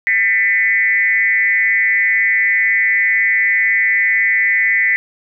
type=tone with frequency modulation; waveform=sine; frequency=2000 Hz; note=B6; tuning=21 cents sharp; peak=-11 dBFS; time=0.07-4.96 s; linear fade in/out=0 ms; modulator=202 Hz; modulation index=0.86; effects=none